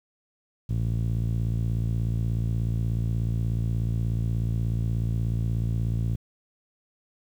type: tone with low-pass filter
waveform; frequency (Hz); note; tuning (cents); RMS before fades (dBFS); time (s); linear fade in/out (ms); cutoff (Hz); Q
5% pulse; 56.6; A1; +50; -26; 0.69-6.16; 10; 120; 2
effects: 9-bit